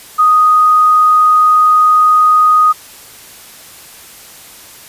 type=tone; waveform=sine; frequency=1244.5 Hz; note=D#6; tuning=in tune; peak=-5 dBFS; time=0.18-2.73 s; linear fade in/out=20 ms; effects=white hiss -36 dBFS RMS until 4.88 s + resampled to 32000 Hz